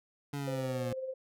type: linear sweep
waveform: 25% pulse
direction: down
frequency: 143.9 to 118.4 Hz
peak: -31 dBFS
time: 0.33-0.93 s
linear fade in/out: 5 ms
type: tone with tremolo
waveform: sine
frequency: 523 Hz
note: C5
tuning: 1 cent flat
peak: -33 dBFS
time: 0.47-1.14 s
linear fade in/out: 10 ms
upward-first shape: sine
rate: 18 Hz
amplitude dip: 50%
effects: none